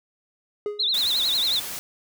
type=tone with exponential decay; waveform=triangle; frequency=415.3 Hz; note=G#4; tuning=in tune; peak=-20 dBFS; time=0.66-0.95 s; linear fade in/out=1 ms; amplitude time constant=61 ms
type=tone with vibrato; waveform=sine; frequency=3829 Hz; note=A#7; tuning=46 cents sharp; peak=-20 dBFS; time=0.79-1.6 s; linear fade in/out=10 ms; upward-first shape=triangle; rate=11 Hz; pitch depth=200 cents each way
type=noise; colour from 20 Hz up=white; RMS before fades=-33 dBFS; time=0.94-1.79 s; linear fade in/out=0 ms
effects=none